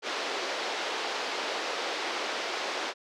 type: band-pass noise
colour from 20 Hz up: pink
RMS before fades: -33 dBFS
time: 0.02-2.94 s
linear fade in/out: 50 ms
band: 380 to 5300 Hz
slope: 24 dB/octave
effects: none